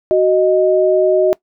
sine tone pair together, 373.1 / 622.3 Hz, F#4 / D#5, +14 / 0 cents, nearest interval major sixth, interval 886 cents, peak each -12 dBFS, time 0.11-1.33 s, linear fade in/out 0 ms, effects noise-tail reverb RT60 0.1 s tail -21 dB re dry

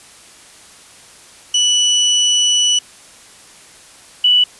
30% pulse / sine tone pair in turn, 2960 / 2960 Hz, F#7 / F#7, 0 / 0 cents, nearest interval unison, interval 0 cents, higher neither, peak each -8 dBFS, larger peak neither, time 1.54-2.79 / 4.24-4.44 s, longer first, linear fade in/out 5 ms, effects white hiss -42 dBFS RMS until 4.59 s + resampled to 24000 Hz

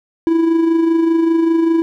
triangle tone with amplitude modulation, 329.7 Hz, E4, in tune, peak -7 dBFS, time 0.27-1.82 s, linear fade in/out 0 ms, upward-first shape sine, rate 25.1 Hz, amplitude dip 45%, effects none

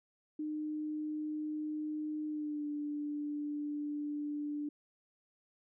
sine tone with pitch glide, 304.8 to 294.4 Hz, D#4 to D4, -36 to +4 cents, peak -35 dBFS, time 0.39-4.69 s, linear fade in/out 5 ms, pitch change -60 cents, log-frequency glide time 2.27-2.67 s, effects none

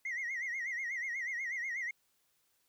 sine tone with vibrato, 2008 Hz, B6, 28 cents sharp, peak -33 dBFS, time 0.05-1.91 s, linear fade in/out 5 ms, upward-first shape sine, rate 8.2 Hz, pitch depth 130 cents each way, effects tanh soft clip ceiling -33 dBFS + white hiss -75 dBFS RMS until 2.68 s

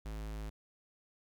square tone, 53.2 Hz, G#1, 42 cents sharp, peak -40 dBFS, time 0.05-0.5 s, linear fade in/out 10 ms, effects 13-bit

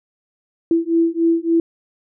sine beating tone pair, 330.8 / 334.3 Hz, E4 / E4, +6 / +24 cents, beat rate 3.5 Hz, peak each -17 dBFS, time 0.71-1.6 s, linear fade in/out 2 ms, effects none

